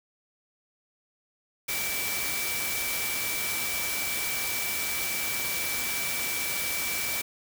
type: tone in noise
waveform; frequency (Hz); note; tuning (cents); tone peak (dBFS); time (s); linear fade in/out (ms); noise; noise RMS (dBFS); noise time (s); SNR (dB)
sine; 2315; D7; -25; -33; 1.68-7.22; 10; white; -31; 1.68-7.22; -5
effects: none